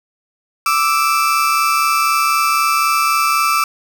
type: tone pair together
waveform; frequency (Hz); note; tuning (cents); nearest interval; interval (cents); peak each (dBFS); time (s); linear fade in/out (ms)
35% pulse; 1174.7 / 1318.6; D6 / E6; 0 / 0; major second; 200; -14; 0.66-3.64; 2
effects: none